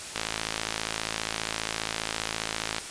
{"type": "click train", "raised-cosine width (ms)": 0.2, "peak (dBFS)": -10, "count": 145, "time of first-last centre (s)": [0.16, 2.783], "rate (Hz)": 54.9, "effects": ["white hiss -38 dBFS RMS until 2.9 s", "resampled to 22050 Hz"]}